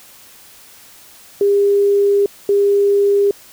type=tone bursts at uneven times; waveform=sine; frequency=402.8 Hz; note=G4; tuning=47 cents sharp; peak=-10 dBFS; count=2; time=1.41-2.26 / 2.49-3.31 s; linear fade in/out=2 ms; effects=white hiss -43 dBFS RMS until 3.52 s